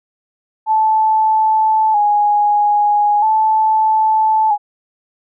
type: tone with vibrato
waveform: sine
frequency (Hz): 851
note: G#5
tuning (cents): +42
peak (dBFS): -10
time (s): 0.66-4.58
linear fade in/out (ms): 50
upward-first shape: square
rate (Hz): 0.39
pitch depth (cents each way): 44
effects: none